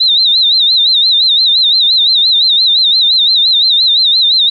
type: tone with vibrato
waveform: sine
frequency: 3861 Hz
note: B7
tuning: 40 cents flat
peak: -6 dBFS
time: 0-4.5 s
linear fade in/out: 10 ms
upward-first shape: sine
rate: 5.8 Hz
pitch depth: 130 cents each way
effects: 8-bit